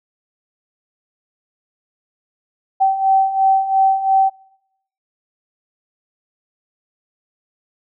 sine beating tone pair, 770 / 772.9 Hz, G5 / G5, -31 / -25 cents, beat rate 2.9 Hz, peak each -18 / -13 dBFS, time 2.8-4.3 s, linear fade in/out 20 ms, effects noise-tail reverb RT60 0.8 s tail -23 dB re dry

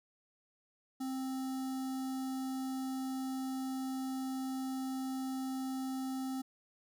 square tone with notch filter, 262.8 Hz, C4, 8 cents sharp, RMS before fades -38 dBFS, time 1-6.42 s, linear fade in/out 10 ms, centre 2300 Hz, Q 0.79, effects none

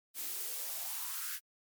blue noise with high-pass filter sweep, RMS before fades -39 dBFS, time 0.14-1.4 s, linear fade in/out 50 ms, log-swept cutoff 250 to 1700 Hz, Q 4.3, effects MP3 96 kbps

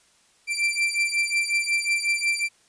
40% pulse beating tone pair, 2349 / 2354.5 Hz, D7 / D7, 0 / +4 cents, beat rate 5.5 Hz, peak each -24 dBFS, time 0.47-2.49 s, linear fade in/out 50 ms, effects white hiss -60 dBFS RMS until 2.68 s + resampled to 22050 Hz

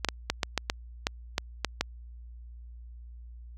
clicks, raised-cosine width 0.2 ms, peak -8 dBFS, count 10, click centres 0.047 / 0.087 / 0.3 / 0.432 / 0.577 / 0.699 / 1.069 / 1.381 / 1.647 / 1.81 s, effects added 59 Hz sine -43 dBFS peak until 3.57 s

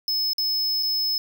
square tone with dropouts, 5200 Hz, E8, 24 cents flat, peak -22 dBFS, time 0.08-1.18 s, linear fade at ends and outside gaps 1 ms, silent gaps 0.333-0.382 / 0.827-0.831 s, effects none

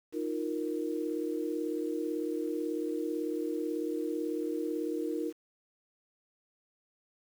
sine chord, Eb suspended second, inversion none, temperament equal, 311.1 / 349.2 / 466.2 Hz, Eb4 / F4 / Bb4, 0 / 0 / 0 cents, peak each -34 / -36 / -36 dBFS, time 0.12-5.33 s, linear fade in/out 50 ms, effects 9-bit

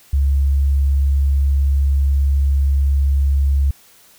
sine tone, 69.3 Hz, C#2, in tune, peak -12 dBFS, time 0.13-3.71 s, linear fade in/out 5 ms, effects white hiss -49 dBFS RMS until 4.18 s

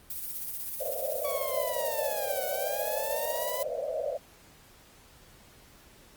violet noise with tremolo, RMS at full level -34 dBFS, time 0.1-3.63 s, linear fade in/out 2 ms, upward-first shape sine, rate 16 Hz, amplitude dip 45%
white band-pass noise, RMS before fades -33 dBFS, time 0.8-4.18 s, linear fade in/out 10 ms, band 500 to 660 Hz, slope 96 dB/octave
sawtooth linear two-way sweep, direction down then up, 1139 to 740 to 1011 Hz, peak -33 dBFS, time 1.24-3.63 s, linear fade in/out 10 ms, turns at 2.45 s
effects pink hiss -56 dBFS RMS until 6.16 s + Opus 32 kbps

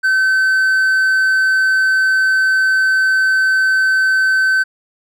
triangle tone, 1534 Hz, G6, 38 cents flat, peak -9 dBFS, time 0.03-4.64 s, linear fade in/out 20 ms, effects none

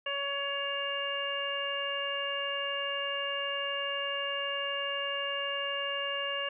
harmonic tone, 561 Hz, C#5, 21 cents sharp, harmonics 1 / 2 / 3 / 4 / 5, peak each -37 / -39 / -38 / -44 / -34 dBFS, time 0.06-6.49 s, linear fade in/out 5 ms, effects none

